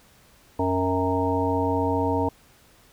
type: harmonic tone with a mistuned harmonic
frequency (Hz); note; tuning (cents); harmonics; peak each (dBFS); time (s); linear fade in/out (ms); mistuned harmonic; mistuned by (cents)
92.5; F#2; 0; 1 / 3 / 5 / 7 / 9 / 10; -28 / -26 / -27 / -30 / -33 / -27; 0.59-2.29; 5; 9; -45
effects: pink hiss -56 dBFS RMS until 2.92 s